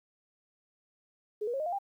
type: tone with pitch steps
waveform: sine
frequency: 421.6 / 478.7 / 543.6 / 617.3 / 700.9 / 795.9 Hz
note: G#4 / A#4 / C#5 / D#5 / F5 / G5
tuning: +26 / +46 / -34 / -14 / +6 / +26 cents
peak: -30 dBFS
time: 1.41-1.788 s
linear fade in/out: 10 ms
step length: 63 ms
effects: 11-bit